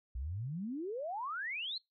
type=exponential sweep; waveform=sine; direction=up; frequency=56.7 to 4294 Hz; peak=-36 dBFS; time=0.15-1.78 s; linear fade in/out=5 ms; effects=noise-tail reverb RT60 0.2 s tail -24 dB re dry + MP3 96 kbps